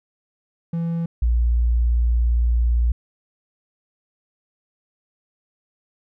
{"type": "tone pair in turn", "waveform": ["triangle", "sine"], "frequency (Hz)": [167.4, 58.81], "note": ["E3", "A#1"], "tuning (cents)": [27, 16], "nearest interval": "octave + tritone", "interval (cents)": 1811, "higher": "first", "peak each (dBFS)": [-19, -15], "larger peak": "second", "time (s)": [[0.73, 1.06], [1.22, 2.92]], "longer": "second", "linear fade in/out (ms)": 5, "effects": []}